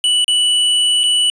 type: tone with dropouts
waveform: square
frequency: 2960 Hz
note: F#7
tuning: in tune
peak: -12 dBFS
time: 0.04-1.3 s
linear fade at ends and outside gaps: 1 ms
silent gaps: 0.244-0.28 / 1.034-1.038 s
effects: resampled to 22050 Hz